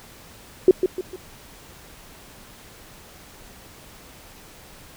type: tone with echo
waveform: sine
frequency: 370 Hz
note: F#4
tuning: in tune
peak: -7 dBFS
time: 0.68-0.71 s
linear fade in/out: 2 ms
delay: 150 ms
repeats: 3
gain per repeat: -8 dB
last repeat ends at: 1.16 s
effects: pink hiss -46 dBFS RMS until 4.96 s